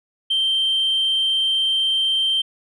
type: tone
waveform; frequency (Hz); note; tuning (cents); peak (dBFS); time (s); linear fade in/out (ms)
sine; 3136; G7; 0; -15; 0.3-2.42; 10
effects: tanh soft clip ceiling -14 dBFS